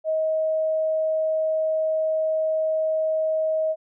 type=tone; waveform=sine; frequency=632 Hz; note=D#5; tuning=27 cents sharp; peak=-20 dBFS; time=0.04-3.76 s; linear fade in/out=50 ms; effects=none